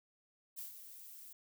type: noise with ADSR envelope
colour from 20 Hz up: violet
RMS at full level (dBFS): -44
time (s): 0.56-1.33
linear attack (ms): 28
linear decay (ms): 130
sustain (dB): -9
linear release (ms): 6
effects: none